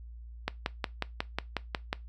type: click train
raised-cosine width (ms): 0.3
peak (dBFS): -13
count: 9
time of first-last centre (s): 0.48-1.929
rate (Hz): 5.52
effects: noise-tail reverb RT60 0.2 s tail -20 dB re dry + added 58 Hz sine -43 dBFS peak until 2.08 s